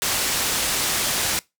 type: low-pass noise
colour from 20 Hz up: white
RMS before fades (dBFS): -23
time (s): 0.02-1.39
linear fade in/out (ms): 0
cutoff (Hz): 10000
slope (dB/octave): 12
effects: noise-tail reverb RT60 0.2 s tail -22 dB re dry